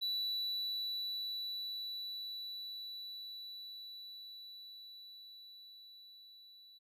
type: tone with level ramp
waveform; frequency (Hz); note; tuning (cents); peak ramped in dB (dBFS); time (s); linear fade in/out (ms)
triangle; 3951; B7; 0; -32 to -55; 0.01-6.79; 20
effects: none